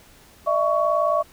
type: tone cluster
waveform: sine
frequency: 604 / 663 / 1119 Hz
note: D5 / E5 / C#6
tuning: +48 / +10 / +16 cents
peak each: -22 dBFS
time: 0.46-1.23 s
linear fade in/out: 20 ms
effects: pink hiss -51 dBFS RMS until 1.32 s